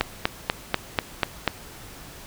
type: click train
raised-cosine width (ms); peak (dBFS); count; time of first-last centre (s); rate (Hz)
0.3; -3; 7; 0.01-1.477; 4.09
effects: pink hiss -43 dBFS RMS until 2.26 s